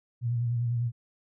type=tone with vibrato; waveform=sine; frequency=119.2 Hz; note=A#2; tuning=39 cents sharp; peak=-25 dBFS; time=0.21-0.92 s; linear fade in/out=50 ms; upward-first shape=sine; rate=10 Hz; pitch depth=41 cents each way; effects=none